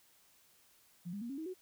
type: tone with pitch steps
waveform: sine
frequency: 174.61 / 202.9 / 235.8 / 274 / 318.4 / 370 Hz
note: F3 / G#3 / A#3 / C#4 / D#4 / F#4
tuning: 0 / -40 / +20 / -20 / +40 / 0 cents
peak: -39 dBFS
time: 1.05-1.542 s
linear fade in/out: 20 ms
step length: 82 ms
effects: white hiss -67 dBFS RMS until 1.61 s